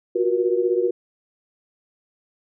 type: tone cluster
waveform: sine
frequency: 357.5 / 373.2 / 476.7 Hz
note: F4 / F#4 / A#4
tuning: +41 / +15 / +39 cents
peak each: -22 dBFS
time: 0.15-0.91 s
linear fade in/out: 10 ms
effects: none